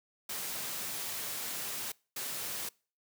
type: noise bursts at uneven times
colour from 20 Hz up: white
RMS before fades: -38 dBFS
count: 2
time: 0.29-1.92 / 2.16-2.69 s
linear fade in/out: 5 ms
effects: noise-tail reverb RT60 0.4 s tail -25 dB re dry + high-pass 100 Hz 12 dB/octave